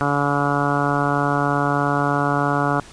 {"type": "harmonic tone", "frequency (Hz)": 143.2, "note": "D3", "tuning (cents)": -43, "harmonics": [1, 2, 3, 4, 5, 6, 7, 8, 9, 10], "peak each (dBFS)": [-24, -24, -28, -28, -25, -28, -28, -27, -27, -27], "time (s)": [0.01, 2.8], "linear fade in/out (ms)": 0, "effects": ["pink hiss -43 dBFS RMS until 2.92 s", "resampled to 22050 Hz"]}